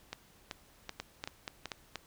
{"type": "two click trains", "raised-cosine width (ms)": 0.2, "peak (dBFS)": [-21, -20], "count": [5, 5], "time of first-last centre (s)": [[0.13, 1.657], [1, 1.957]], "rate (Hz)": [2.62, 4.18], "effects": ["pink hiss -62 dBFS RMS until 2.06 s"]}